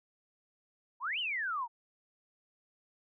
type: exponential two-way sweep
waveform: sine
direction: up then down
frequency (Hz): 891 to 3136 to 891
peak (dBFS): -32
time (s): 1-1.68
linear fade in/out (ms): 50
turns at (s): 1.19
effects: none